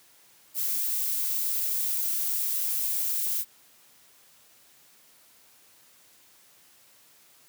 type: noise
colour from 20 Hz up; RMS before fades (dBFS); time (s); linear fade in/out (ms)
violet; -28; 0.54-3.45; 50
effects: white hiss -58 dBFS RMS until 7.48 s + high-pass 80 Hz 12 dB/octave